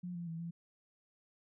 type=tone with pitch steps; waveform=sine; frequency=178 / 172 / 164.2 / 169 Hz; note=F3 / F3 / E3 / E3; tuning=+33 / -26 / -6 / +43 cents; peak=-39 dBFS; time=0.03-0.51 s; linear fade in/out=10 ms; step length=120 ms; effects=none